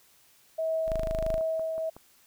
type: tone with tremolo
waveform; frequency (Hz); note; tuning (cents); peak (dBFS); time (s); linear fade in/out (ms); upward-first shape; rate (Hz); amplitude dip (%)
sine; 644; E5; -41; -25; 0.58-1.9; 10; triangle; 1.5; 40
type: tone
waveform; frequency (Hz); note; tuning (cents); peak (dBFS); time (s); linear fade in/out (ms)
sawtooth; 25.96; G#0; 0; -28; 0.86-1.4; 50
type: click train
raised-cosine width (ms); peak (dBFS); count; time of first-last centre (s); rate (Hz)
1; -31; 4; 1.41-1.966; 5.4
effects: white hiss -61 dBFS RMS until 2.26 s